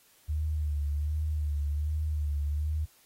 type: tone with vibrato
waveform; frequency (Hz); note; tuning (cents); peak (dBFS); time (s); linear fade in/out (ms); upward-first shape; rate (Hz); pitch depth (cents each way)
sine; 74.9; D2; +35; -27; 0.28-2.86; 20; sine; 1.3; 55
effects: white hiss -62 dBFS RMS until 3.05 s + AAC 48 kbps